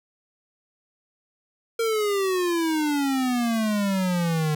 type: exponential sweep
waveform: square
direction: down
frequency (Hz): 463 to 150.5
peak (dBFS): -22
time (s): 1.79-4.55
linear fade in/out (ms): 5
effects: none